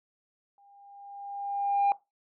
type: tone with exponential growth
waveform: sine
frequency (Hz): 803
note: G5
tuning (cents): +41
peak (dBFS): -18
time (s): 0.58-1.92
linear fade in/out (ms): 1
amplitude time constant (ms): 290
effects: noise-tail reverb RT60 0.2 s tail -19 dB re dry + tanh soft clip ceiling -19 dBFS